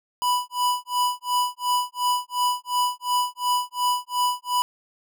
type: tone with tremolo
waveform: square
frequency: 987.8 Hz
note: B5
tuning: in tune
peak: -19 dBFS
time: 0.22-4.62 s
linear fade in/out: 0 ms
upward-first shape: sine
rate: 2.8 Hz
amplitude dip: 100%
effects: none